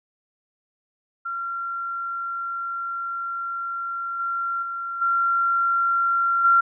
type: tone with level steps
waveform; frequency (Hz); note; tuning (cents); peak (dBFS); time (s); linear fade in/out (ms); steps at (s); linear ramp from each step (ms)
sine; 1373; F6; -30; -26 / -23 / -27 / -18 / -13; 1.25-6.61; 10; 4.19 / 4.62 / 5.01 / 6.44; 10
effects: none